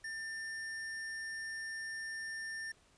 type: tone with sample-and-hold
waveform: sine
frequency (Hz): 1790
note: A6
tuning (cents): +29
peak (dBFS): -39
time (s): 0.04-2.72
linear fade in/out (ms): 5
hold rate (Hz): 7350
effects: pink hiss -67 dBFS RMS until 2.97 s + resampled to 22050 Hz